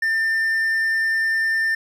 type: tone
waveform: triangle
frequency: 1795 Hz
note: A6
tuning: 34 cents sharp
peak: -16 dBFS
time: 0.02-1.75 s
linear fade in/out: 5 ms
effects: none